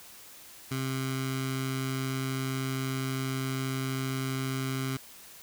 15% pulse tone with notch filter, 132.5 Hz, C3, 22 cents sharp, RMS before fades -32 dBFS, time 0.71-4.97 s, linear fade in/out 5 ms, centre 550 Hz, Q 0.8, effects white hiss -50 dBFS RMS until 5.42 s

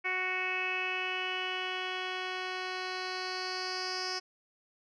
10% pulse tone with low-pass filter sweep, 370 Hz, F#4, in tune, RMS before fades -35 dBFS, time 0.04-4.2 s, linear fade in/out 20 ms, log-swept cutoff 2300 to 5100 Hz, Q 6.8, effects none

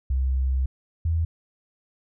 sine tone pair in turn, 65.41 / 82.01 Hz, C2 / E2, 0 / -8 cents, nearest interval major third, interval 392 cents, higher second, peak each -20 dBFS, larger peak neither, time 0.1-0.66 / 1.05-1.25 s, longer first, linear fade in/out 5 ms, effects none

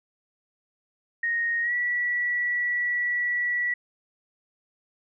sine tone with pitch glide, 1864.7 to 1946.1 Hz, A#6 to B6, 0 to -26 cents, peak -23 dBFS, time 1.23-3.74 s, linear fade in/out 5 ms, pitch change +74 cents, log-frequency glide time 1.62-1.73 s, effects none

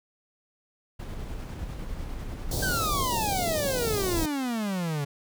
brown noise with tremolo, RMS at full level -34 dBFS, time 0.99-2.87 s, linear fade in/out 10 ms, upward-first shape square, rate 10 Hz, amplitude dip 25%
pink band-stop noise, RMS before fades -30 dBFS, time 2.51-4.26 s, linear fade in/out 5 ms, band 810 to 3700 Hz, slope 48 dB/octave
45% pulse exponential sweep, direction down, 1593 to 138.59 Hz, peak -27 dBFS, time 2.62-5.05 s, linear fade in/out 10 ms
effects none

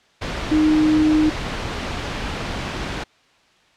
sine tone in noise, 308.6 Hz, D#4, 14 cents flat, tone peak -13 dBFS, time 0.51-1.3 s, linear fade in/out 10 ms, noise pink, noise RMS -26 dBFS, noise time 0.21-3.04 s, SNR +10 dB, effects white hiss -56 dBFS RMS until 3.76 s + low-pass 4000 Hz 12 dB/octave

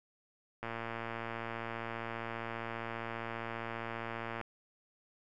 click train, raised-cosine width 0.5 ms, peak -24 dBFS, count 436, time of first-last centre 0.63-4.413 s, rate 115 Hz, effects none

